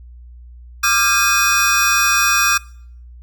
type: tone cluster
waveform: square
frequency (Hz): 1184 / 1385 / 1607 / 2494 / 5630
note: D6 / F6 / G6 / D#7 / F8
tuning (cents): +14 / -15 / +43 / +3 / +13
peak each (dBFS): -20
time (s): 0.83-2.58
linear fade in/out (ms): 10
effects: noise-tail reverb RT60 0.6 s tail -23 dB re dry + added 60 Hz sine -36 dBFS peak until 3.22 s

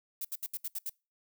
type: noise bursts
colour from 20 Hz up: violet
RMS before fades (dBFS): -36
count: 7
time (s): 0.21-0.896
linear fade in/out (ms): 5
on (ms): 38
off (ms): 70
effects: noise-tail reverb RT60 0.3 s tail -26 dB re dry

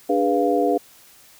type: tone cluster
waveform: sine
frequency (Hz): 293.4 / 411.3 / 493.4 / 696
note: D4 / G#4 / B4 / F5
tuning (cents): -2 / -17 / -2 / -6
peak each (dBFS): -22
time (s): 0.09-0.78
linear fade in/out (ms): 10
effects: white hiss -50 dBFS RMS until 1.39 s

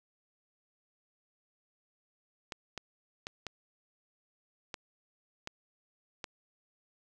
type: clicks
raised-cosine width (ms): 0.2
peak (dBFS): -21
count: 7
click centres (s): 2.522 / 2.777 / 3.269 / 3.467 / 4.742 / 5.474 / 6.242
effects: none

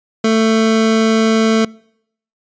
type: tone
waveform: 25% pulse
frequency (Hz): 222.1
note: A3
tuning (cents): +16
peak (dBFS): -7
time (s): 0.24-1.65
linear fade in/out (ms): 5
effects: noise-tail reverb RT60 0.7 s tail -25 dB re dry + resampled to 16000 Hz

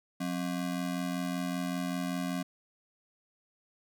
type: ring-modulated tone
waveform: square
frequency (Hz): 223.1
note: A3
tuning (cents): +24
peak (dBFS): -29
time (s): 0.2-2.43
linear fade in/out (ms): 10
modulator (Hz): 42.6
effects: none

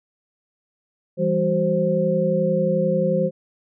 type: tone cluster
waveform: sine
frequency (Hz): 167.8 / 199.1 / 375.4 / 525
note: E3 / G3 / F#4 / C5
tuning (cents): +31 / +27 / +25 / +6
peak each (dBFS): -23 / -24 / -27 / -20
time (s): 1.17-3.31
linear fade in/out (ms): 50
effects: none

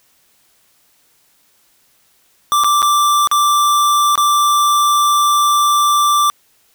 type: tone with dropouts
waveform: square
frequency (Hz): 1174.7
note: D6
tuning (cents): 0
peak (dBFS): -11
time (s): 2.52-6.3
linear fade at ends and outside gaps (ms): 0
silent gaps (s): 2.637-2.644 / 2.82-2.827 / 3.273-3.314 / 4.155-4.177
effects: white hiss -56 dBFS RMS until 6.74 s

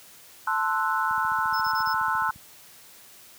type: chord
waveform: sine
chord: F# half-diminished seventh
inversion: first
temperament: equal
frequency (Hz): 880 / 1046.5 / 1318.5 / 1480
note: A5 / C6 / E6 / F#6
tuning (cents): 0 / 0 / 0 / 0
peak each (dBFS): -28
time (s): 0.47-2.31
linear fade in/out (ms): 5
type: click train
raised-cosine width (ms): 5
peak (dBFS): -35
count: 19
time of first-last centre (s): 1.11-2.36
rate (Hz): 14.4
type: tone bursts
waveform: square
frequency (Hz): 5220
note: E8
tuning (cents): -18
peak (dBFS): -34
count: 4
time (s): 1.53-1.939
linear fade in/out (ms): 10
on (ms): 85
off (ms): 23
effects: white hiss -50 dBFS RMS until 3.38 s + high-pass 60 Hz 12 dB/octave

